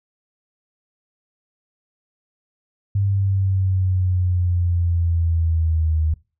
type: exponential sweep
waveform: sine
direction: down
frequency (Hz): 100 to 77.78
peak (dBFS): -16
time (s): 2.95-6.14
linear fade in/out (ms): 5
effects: noise-tail reverb RT60 0.3 s tail -22 dB re dry